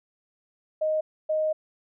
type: tone bursts at uneven times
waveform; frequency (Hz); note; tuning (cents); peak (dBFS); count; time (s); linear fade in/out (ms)
sine; 622.3; D#5; 0; -22; 2; 0.81-1.01 / 1.29-1.53; 10
effects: none